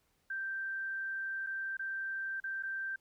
sine tone with dropouts, 1568 Hz, G6, in tune, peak -35 dBFS, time 0.3-2.96 s, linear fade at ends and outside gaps 5 ms, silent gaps 1.465-1.469 / 1.77-1.793 / 2.402-2.439 / 2.626-2.633 s, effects pink hiss -75 dBFS RMS until 3 s

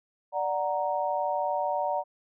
sine chord, D augmented, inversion none, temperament equal, 587.3 / 740 / 932.3 Hz, D5 / F#5 / A#5, 0 / 0 / 0 cents, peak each -30 dBFS, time 0.32-2.04 s, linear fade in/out 50 ms, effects none

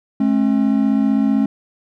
triangle tone pair together, 214 / 269.6 Hz, A3 / C#4, -48 / -48 cents, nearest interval major third, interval 400 cents, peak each -14 dBFS, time 0.2-1.46 s, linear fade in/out 5 ms, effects none

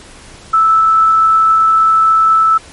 sine tone, 1314 Hz, E6, 6 cents flat, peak -6 dBFS, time 0.53-2.58 s, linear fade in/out 10 ms, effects pink hiss -37 dBFS RMS until 2.72 s + MP3 48 kbps

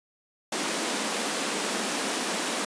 pink high-pass noise, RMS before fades -29 dBFS, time 0.52-2.65 s, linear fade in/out 5 ms, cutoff 200 Hz, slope 48 dB/octave, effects resampled to 22050 Hz

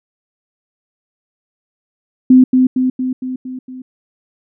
sine tone with echo, 256.3 Hz, C4, 36 cents flat, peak -3 dBFS, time 2.3-2.44 s, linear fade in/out 5 ms, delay 230 ms, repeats 6, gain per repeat -4 dB, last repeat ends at 3.82 s, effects none

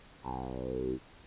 10% pulse tone with low-pass filter sweep, 63.9 Hz, C2, 40 cents flat, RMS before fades -36 dBFS, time 0.23-0.99 s, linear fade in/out 50 ms, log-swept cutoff 950 to 330 Hz, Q 8.7, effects pink hiss -56 dBFS RMS until 1.26 s + resampled to 8000 Hz

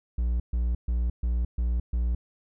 triangle tone bursts, 59.3 Hz, A#1, 30 cents sharp, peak -21 dBFS, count 6, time 0.18-2.15 s, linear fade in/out 5 ms, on 220 ms, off 130 ms, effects none

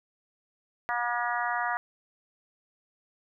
harmonic tone, 240 Hz, B3, 49 cents flat, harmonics 3 / 4 / 5 / 6 / 7 / 8, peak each -32 / -33 / -34 / -35 / -35 / -36 dBFS, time 0.89-1.77 s, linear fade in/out 0 ms, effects none

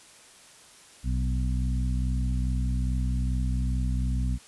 harmonic tone with a mistuned harmonic, 62.5 Hz, B1, 21 cents sharp, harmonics 1 / 2 / 3 / 4, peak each -25 / -31 / -35 / -37 dBFS, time 1.03-4.39 s, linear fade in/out 50 ms, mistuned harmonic 1, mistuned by -59 cents, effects white hiss -52 dBFS RMS until 4.47 s + resampled to 24000 Hz

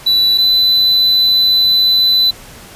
triangle tone pair in turn, 3957 / 4003 Hz, B7 / B7, +3 / +23 cents, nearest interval unison, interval 20 cents, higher second, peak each -7 dBFS, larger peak neither, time 0.06-0.38 / 0.38-2.31 s, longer second, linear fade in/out 10 ms, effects pink hiss -36 dBFS RMS until 2.75 s + resampled to 32000 Hz

